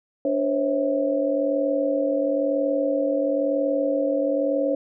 sine tone cluster, 289.3 / 503 / 544 / 651 Hz, D4 / B4 / C#5 / E5, -26 / +32 / -33 / -22 cents, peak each -25 / -29 / -22 / -31 dBFS, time 0.25-4.75 s, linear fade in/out 2 ms, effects none

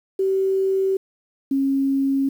sine tone pair in turn, 384.6 / 272.5 Hz, G4 / C#4, -33 / -29 cents, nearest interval tritone, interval 596 cents, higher first, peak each -17 / -17 dBFS, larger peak neither, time 0.19-0.97 / 1.51-2.29 s, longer neither, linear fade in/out 5 ms, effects 8-bit

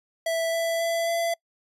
square tone with pitch steps, 659.3 / 664.3 / 669.3 / 674.3 Hz, E5 / E5 / E5 / E5, 0 / +13 / +26 / +39 cents, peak -24 dBFS, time 0.26-1.34 s, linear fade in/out 5 ms, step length 270 ms, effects noise-tail reverb RT60 0.1 s tail -25 dB re dry + resampled to 32000 Hz

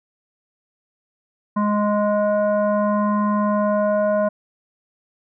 sine tone with frequency modulation, 208.3 Hz, G#3, 5 cents sharp, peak -16 dBFS, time 1.56-4.29 s, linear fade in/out 10 ms, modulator 416 Hz, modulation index 2, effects none

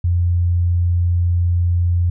sine tone, 87.3 Hz, F2, in tune, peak -13 dBFS, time 0.04-2.1 s, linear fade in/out 5 ms, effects none

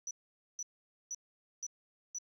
sine tone bursts, 5930 Hz, F#8, 3 cents sharp, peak -36 dBFS, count 5, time 0.07-2.185 s, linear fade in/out 2 ms, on 39 ms, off 480 ms, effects tanh soft clip ceiling -33 dBFS

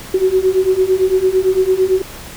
sine beating tone pair, 370 / 378.9 Hz, F#4 / F#4, 0 / +41 cents, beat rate 8.9 Hz, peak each -15 / -13 dBFS, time 0.14-2.02 s, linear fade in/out 5 ms, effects pink hiss -33 dBFS RMS until 2.36 s

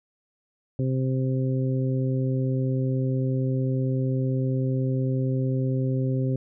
harmonic tone, 130.81 Hz, C3, in tune, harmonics 1 / 2 / 3 / 4, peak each -23 / -29 / -33 / -35 dBFS, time 0.79-6.36 s, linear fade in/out 2 ms, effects none

